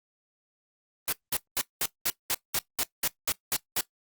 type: noise bursts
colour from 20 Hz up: white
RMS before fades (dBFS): -27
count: 12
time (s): 1.08-3.808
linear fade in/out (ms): 0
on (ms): 44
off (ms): 200
effects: noise-tail reverb RT60 0.1 s tail -17 dB re dry + Opus 32 kbps